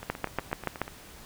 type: two click trains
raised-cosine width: 0.5 ms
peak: -12 / -23 dBFS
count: 6 / 8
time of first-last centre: 0.1-0.816 / 0.03-0.88 s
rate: 6.98 / 8.24 Hz
effects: pink hiss -49 dBFS RMS until 1.25 s